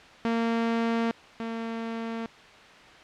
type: tone pair in turn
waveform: sawtooth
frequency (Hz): 229.9 / 227.9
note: A#3 / A#3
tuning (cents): -24 / -39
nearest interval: unison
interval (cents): 15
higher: first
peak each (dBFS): -20 / -27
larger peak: first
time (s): 0.25-1.11 / 1.4-2.26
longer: neither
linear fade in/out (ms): 0
effects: white hiss -49 dBFS RMS until 3.03 s + low-pass 3000 Hz 12 dB/octave